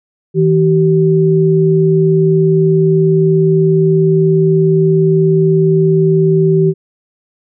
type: tone pair together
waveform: sine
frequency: 160.5 / 383.7 Hz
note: E3 / G4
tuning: -46 / -37 cents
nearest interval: octave + minor third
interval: 1509 cents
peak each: -10 dBFS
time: 0.34-6.74 s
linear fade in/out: 50 ms
effects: none